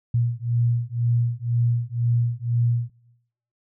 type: beating tone pair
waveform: sine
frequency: 117.8 / 119.8 Hz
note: A#2 / A#2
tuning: +19 / +48 cents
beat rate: 2 Hz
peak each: -23 dBFS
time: 0.14-2.9 s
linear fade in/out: 5 ms
effects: noise-tail reverb RT60 0.8 s tail -18 dB re dry